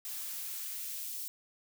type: noise with high-pass filter sweep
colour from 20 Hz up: blue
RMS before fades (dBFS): -40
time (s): 0.05-1.28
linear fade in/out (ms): 0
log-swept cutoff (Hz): 350 to 3700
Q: 0.7
effects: none